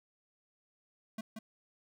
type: tone with echo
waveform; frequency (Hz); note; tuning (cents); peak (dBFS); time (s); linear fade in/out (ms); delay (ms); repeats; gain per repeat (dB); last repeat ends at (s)
square; 220; A3; 0; -38; 1.18-1.21; 5; 180; 1; -4; 1.39
effects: none